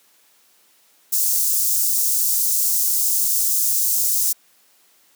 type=high-pass noise; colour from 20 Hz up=white; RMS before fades=-19 dBFS; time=1.12-4.33 s; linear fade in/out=10 ms; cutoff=5900 Hz; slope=24 dB/octave; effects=white hiss -57 dBFS RMS until 5.15 s + high-pass 200 Hz 12 dB/octave